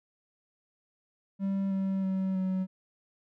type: tone with pitch steps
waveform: triangle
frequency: 195.2 / 192.62 / 190.08 / 187.57 Hz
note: G3 / G3 / F#3 / F#3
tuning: -7 / -30 / +47 / +24 cents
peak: -25 dBFS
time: 1.39-2.67 s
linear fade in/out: 50 ms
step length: 320 ms
effects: none